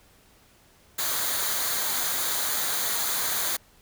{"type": "noise with comb filter", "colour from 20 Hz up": "white", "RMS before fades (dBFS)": -27, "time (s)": [0.98, 3.57], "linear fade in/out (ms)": 10, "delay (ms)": 0.37, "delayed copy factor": -0.55, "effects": ["pink hiss -58 dBFS RMS until 3.81 s"]}